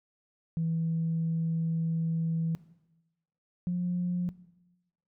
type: tone pair in turn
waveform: sine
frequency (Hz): 163.8 / 177.5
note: E3 / F3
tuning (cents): -11 / +28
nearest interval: minor second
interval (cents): 139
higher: second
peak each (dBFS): -26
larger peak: neither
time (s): 0.57-2.55 / 3.67-4.29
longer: first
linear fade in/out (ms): 0
effects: noise-tail reverb RT60 1.0 s tail -18 dB re dry + tanh soft clip ceiling -22 dBFS